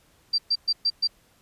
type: tone bursts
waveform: sine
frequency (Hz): 4699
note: D8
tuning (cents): 0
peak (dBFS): -19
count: 5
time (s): 0.33-1.075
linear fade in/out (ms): 10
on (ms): 53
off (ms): 120
effects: pink hiss -61 dBFS RMS until 1.41 s + resampled to 32000 Hz